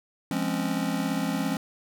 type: chord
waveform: square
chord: Db major seventh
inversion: first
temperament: just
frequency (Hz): 173.24 / 207.9 / 259.9 / 277.2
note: F3 / Ab3 / C4 / Db4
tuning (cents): -14 / +2 / -11 / 0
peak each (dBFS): -32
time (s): 0.31-1.57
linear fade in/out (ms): 2
effects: none